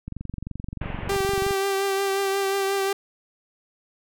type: click train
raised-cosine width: 5 ms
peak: -20 dBFS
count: 34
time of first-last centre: 0.08-1.509 s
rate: 23.1 Hz
type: low-pass noise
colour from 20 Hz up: pink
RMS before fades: -35 dBFS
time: 0.81-1.16 s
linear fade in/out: 5 ms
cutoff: 2900 Hz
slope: 48 dB/octave
type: tone with vibrato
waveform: sawtooth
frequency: 392 Hz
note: G4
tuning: in tune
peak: -18 dBFS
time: 1.09-2.93 s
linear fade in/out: 5 ms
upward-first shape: triangle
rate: 5.6 Hz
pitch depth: 26 cents each way
effects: none